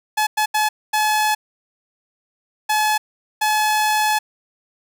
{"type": "tone bursts at uneven times", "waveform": "sawtooth", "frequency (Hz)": 855, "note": "A5", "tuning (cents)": -50, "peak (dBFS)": -12, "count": 6, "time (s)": [[0.17, 0.27], [0.37, 0.46], [0.54, 0.69], [0.93, 1.35], [2.69, 2.98], [3.41, 4.19]], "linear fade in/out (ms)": 10, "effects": []}